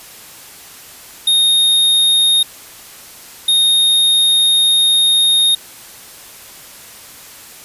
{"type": "tone bursts at uneven times", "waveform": "square", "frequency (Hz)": 3704, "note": "A#7", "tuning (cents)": -12, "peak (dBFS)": -10, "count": 2, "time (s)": [[1.27, 2.43], [3.48, 5.55]], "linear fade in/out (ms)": 5, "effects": ["white hiss -37 dBFS RMS until 7.64 s", "resampled to 32000 Hz"]}